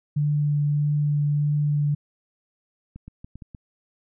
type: tone with vibrato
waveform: sine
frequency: 147 Hz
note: D3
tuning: 2 cents sharp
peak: -19 dBFS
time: 0.16-1.95 s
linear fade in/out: 10 ms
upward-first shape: triangle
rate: 1.6 Hz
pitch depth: 11 cents each way
type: clicks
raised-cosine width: 5 ms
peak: -27 dBFS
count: 6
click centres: 2.96 / 3.08 / 3.245 / 3.356 / 3.422 / 3.548 s
effects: none